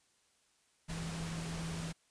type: tone in noise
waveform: sine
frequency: 164.81 Hz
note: E3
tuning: in tune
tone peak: -39 dBFS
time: 0.88-1.93 s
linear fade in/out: 20 ms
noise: pink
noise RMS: -44 dBFS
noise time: 0.88-1.93 s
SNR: +2 dB
effects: white hiss -72 dBFS RMS until 2.1 s + resampled to 22050 Hz